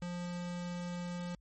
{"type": "tone", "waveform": "square", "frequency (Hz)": 176, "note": "F3", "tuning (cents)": 14, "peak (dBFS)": -38, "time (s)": [0.02, 1.35], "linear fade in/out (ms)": 2, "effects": ["added 50 Hz sine -61 dBFS peak until 1.4 s", "MP3 32 kbps"]}